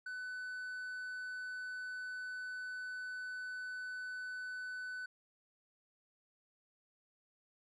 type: tone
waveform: triangle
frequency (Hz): 1500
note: F#6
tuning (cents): +23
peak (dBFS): -39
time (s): 0.06-5.06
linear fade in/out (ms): 5
effects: resampled to 24000 Hz